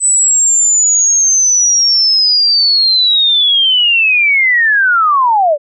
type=linear sweep; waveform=sine; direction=down; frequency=8040 to 554.4 Hz; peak=-7 dBFS; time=0-5.58 s; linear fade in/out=50 ms; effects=none